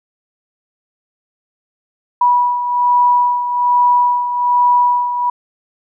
sine beating tone pair, 976 / 977.2 Hz, B5 / B5, -21 / -19 cents, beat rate 1.2 Hz, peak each -11 / -18 dBFS, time 2.21-5.3 s, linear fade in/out 5 ms, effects none

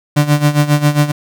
35% pulse tone with tremolo, 147.4 Hz, D3, 7 cents sharp, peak -5 dBFS, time 0.16-1.12 s, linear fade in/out 10 ms, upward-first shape sine, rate 7.4 Hz, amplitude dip 80%, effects none

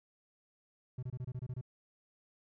triangle tone bursts, 126 Hz, B2, 35 cents sharp, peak -35 dBFS, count 9, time 0.98-1.612 s, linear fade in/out 5 ms, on 48 ms, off 25 ms, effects none

